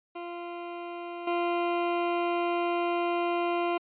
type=tone with level steps; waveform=20% pulse; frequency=346.2 Hz; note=F4; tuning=15 cents flat; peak=-31 / -21 dBFS; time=0.15-3.78 s; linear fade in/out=10 ms; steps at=1.27 s; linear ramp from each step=5 ms; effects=resampled to 8000 Hz